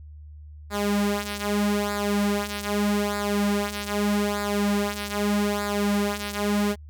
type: tone with flanger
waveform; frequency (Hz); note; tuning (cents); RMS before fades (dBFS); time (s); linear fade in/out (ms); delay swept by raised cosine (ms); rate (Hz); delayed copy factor
sawtooth; 204.9; G#3; -23; -25; 0.7-6.76; 50; 0.33 to 5.03; 0.81; -0.7
effects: added 75 Hz sine -40 dBFS peak until 6.89 s

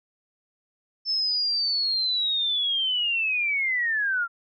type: linear sweep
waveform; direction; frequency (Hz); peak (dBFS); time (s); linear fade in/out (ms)
sine; down; 5300 to 1355; -22; 1.05-4.28; 50
effects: none

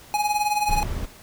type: tone with tremolo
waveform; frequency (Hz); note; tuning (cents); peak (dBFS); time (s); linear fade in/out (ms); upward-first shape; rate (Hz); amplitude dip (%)
square; 836; G#5; +11; -18; 0.14-0.83; 0; triangle; 19; 75
type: noise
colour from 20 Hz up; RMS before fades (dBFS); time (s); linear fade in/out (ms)
brown; -26; 0.68-1.06; 10
effects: pink hiss -47 dBFS RMS until 1.22 s

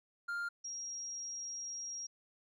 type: tone pair in turn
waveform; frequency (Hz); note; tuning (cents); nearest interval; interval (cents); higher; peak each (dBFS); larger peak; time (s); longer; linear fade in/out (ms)
triangle / sine; 1400 / 5631; F6 / F8; +4 / +13; 2 octaves; 2409; second; -34 / -40; first; 0.28-0.49 / 0.64-2.07; second; 10
effects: none

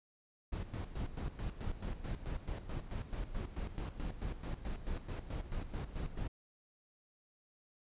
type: noise with tremolo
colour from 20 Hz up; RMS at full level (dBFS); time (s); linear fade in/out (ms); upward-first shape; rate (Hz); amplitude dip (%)
brown; -38; 0.52-6.28; 10; square; 4.6; 70
effects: resampled to 8000 Hz

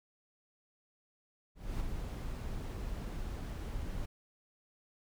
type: noise with ADSR envelope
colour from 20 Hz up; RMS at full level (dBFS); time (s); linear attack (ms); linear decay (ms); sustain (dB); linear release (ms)
brown; -35; 1.55-4.06; 250; 17; -4; 11
effects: none

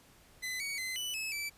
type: tone with pitch steps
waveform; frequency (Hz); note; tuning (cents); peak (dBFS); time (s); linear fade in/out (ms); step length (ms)
sawtooth; 2019 / 2244 / 2051 / 2978 / 2591 / 2319; B6 / C#7 / C7 / F#7 / E7 / D7; +38 / +21 / -35 / +11 / -30 / -22; -32; 0.42-1.5; 20; 180
effects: pink hiss -61 dBFS RMS until 1.57 s + resampled to 32000 Hz

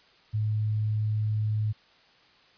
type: tone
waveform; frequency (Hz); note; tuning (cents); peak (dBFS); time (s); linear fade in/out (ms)
sine; 107.3; A2; -43; -24; 0.33-1.73; 20
effects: white hiss -59 dBFS RMS until 2.57 s + resampled to 11025 Hz

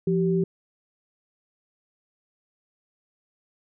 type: tone pair together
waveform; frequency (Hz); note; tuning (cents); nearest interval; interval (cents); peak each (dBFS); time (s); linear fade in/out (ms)
sine; 172.5 / 386.2; F3 / G4; -21 / -26; octave + major second; 1395; -22 / -23; 0.07-0.44; 5
effects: none

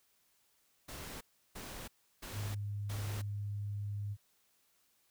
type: noise bursts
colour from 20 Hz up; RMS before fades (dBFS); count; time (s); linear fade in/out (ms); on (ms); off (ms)
pink; -46; 4; 0.88-3.22; 10; 330; 340
type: tone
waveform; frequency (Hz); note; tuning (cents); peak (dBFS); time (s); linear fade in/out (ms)
sine; 102.3; G#2; -26; -36; 2.32-4.17; 50
effects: white hiss -73 dBFS RMS until 5.1 s

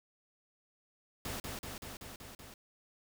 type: noise with echo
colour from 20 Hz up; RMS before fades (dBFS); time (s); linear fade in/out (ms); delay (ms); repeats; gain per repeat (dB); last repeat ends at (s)
pink; -40; 1.25-1.4; 2; 190; 6; -2; 2.54
effects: none

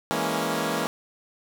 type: chord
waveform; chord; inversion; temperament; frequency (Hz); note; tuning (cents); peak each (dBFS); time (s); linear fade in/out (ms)
10% pulse; A# half-diminished seventh; second; equal; 164.81 / 207.7 / 233.1 / 277.2; E3 / G#3 / A#3 / C#4; 0 / 0 / 0 / 0; -22 / -23 / -21 / -22; 0.11-0.87; 0
effects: none

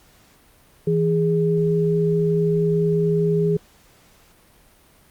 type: tone pair together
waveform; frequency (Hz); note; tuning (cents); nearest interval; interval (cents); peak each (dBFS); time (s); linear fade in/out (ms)
sine; 163.9 / 413; E3 / G#4; -10 / -10; octave + major third; 1600; -19; 0.87-3.57; 5
effects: pink hiss -54 dBFS RMS until 5.1 s + Opus 48 kbps

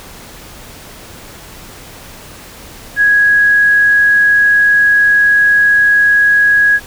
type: tone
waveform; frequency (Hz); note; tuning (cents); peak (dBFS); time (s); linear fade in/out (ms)
sine; 1661.2; G#6; 0; -6; 2.96-6.8; 50
effects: pink hiss -34 dBFS RMS until 6.86 s

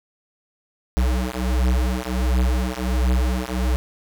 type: beating tone pair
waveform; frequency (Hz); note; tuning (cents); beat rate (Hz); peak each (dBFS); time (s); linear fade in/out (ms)
square; 61.74 / 63.14; B1 / B1; 0 / +39; 1.4; -22; 0.97-3.76; 0
effects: none

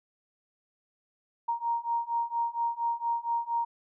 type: beating tone pair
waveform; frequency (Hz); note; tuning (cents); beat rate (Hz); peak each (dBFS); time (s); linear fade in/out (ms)
sine; 932.3 / 936.6; A#5 / A#5; 0 / +8; 4.3; -31 / -30; 1.48-3.65; 10
effects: none

